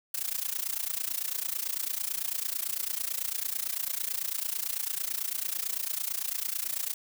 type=noise with amplitude modulation; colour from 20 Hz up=blue; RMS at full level=-29 dBFS; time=0.14-6.94 s; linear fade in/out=5 ms; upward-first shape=sine; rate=29 Hz; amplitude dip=90%; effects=none